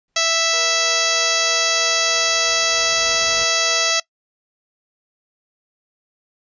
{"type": "noise with exponential growth", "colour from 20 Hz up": "pink", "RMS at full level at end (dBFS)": -36, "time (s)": [0.08, 3.44], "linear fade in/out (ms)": 2, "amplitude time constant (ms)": 730}
{"type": "harmonic tone", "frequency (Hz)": 659.3, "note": "E5", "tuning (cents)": 0, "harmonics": [1, 2, 3, 4, 5, 6, 7, 8, 9, 10], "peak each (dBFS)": [-25, -25, -25, -25, -25, -25, -25, -25, -25, -25], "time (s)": [0.16, 4], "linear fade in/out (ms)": 5}
{"type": "tone with tremolo", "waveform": "sawtooth", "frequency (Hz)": 479.2, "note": "A#4", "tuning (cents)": 48, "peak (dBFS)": -28, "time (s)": [0.53, 3.91], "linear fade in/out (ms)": 5, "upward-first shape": "triangle", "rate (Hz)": 3.2, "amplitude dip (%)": 45}
{"effects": ["noise-tail reverb RT60 0.1 s tail -22 dB re dry", "resampled to 16000 Hz"]}